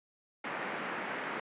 white band-pass noise, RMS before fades -38 dBFS, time 0.44-1.4 s, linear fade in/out 5 ms, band 170 to 2100 Hz, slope 24 dB/octave, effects resampled to 8000 Hz

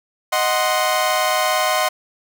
sawtooth chord, C diminished, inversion first, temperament equal, 622.3 / 740 / 1046.5 Hz, Eb5 / Gb5 / C6, 0 / 0 / 0 cents, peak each -17 dBFS, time 0.32-1.89 s, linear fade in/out 10 ms, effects none

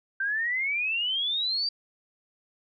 sine exponential sweep, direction up, 1554 to 4718 Hz, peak -25 dBFS, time 0.2-1.69 s, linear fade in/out 5 ms, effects none

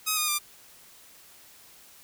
5% pulse tone with pitch steps, 1264 / 1227.3 / 1191.7 Hz, D#6 / D#6 / D6, +27 / -24 / +25 cents, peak -13 dBFS, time 0.06-0.39 s, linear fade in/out 20 ms, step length 110 ms, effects white hiss -53 dBFS RMS until 2.03 s

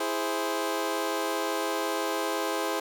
20% pulse chord, E augmented, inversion none, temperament equal, 329.6 / 415.3 / 523.3 Hz, E4 / G#4 / B#4, 0 / 0 / 0 cents, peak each -27 dBFS, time 0-2.8 s, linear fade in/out 5 ms, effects none

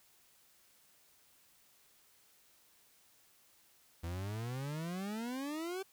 40% pulse exponential sweep, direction up, 81.8 to 392 Hz, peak -37 dBFS, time 4.03-5.83 s, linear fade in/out 10 ms, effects white hiss -67 dBFS RMS until 5.92 s

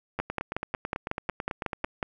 two click trains, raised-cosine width 0.5 ms, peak -16 / -13 dBFS, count 16 / 11, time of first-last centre 0.19-1.842 / 0.2-2.028 s, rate 9.08 / 5.47 Hz, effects none

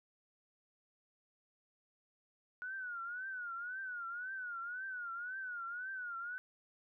sine tone with vibrato, 1459 Hz, F#6, 25 cents flat, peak -40 dBFS, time 2.62-6.38 s, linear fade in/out 0 ms, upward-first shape triangle, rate 1.9 Hz, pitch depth 140 cents each way, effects none

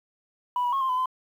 sine tone with pitch steps, 985 / 973 / 1087 / 1053 / 1010 / 1026 Hz, B5 / B5 / C#6 / C6 / B5 / C6, -5 / -26 / -34 / +11 / +39 / -34 cents, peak -21 dBFS, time 0.56-1.058 s, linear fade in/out 2 ms, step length 83 ms, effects tanh soft clip ceiling -20 dBFS + 9-bit

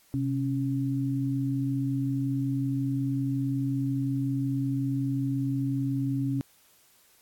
sine tone pair together, 130 / 275.5 Hz, C3 / C#4, -11 / -11 cents, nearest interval octave + minor second, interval 1300 cents, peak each -28 dBFS, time 0.14-6.41 s, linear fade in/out 0 ms, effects white hiss -61 dBFS RMS until 7.21 s + AAC 64 kbps

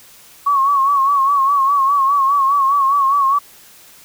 sine tone with vibrato, 1108.7 Hz, C#6, in tune, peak -11 dBFS, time 0.46-3.39 s, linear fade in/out 10 ms, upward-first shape sine, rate 4.9 Hz, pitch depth 67 cents each way, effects white hiss -44 dBFS RMS until 4.04 s

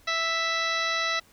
harmonic tone, 659.3 Hz, E5, in tune, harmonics 1 / 2 / 3 / 4 / 5 / 6 / 7 / 8 / 9, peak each -35 / -30 / -29 / -35 / -39 / -31 / -43 / -39 / -41 dBFS, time 0.07-1.2 s, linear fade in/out 10 ms, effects pink hiss -58 dBFS RMS until 1.32 s

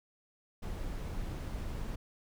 brown noise, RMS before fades -38 dBFS, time 0.62-1.96 s, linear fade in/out 10 ms, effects none

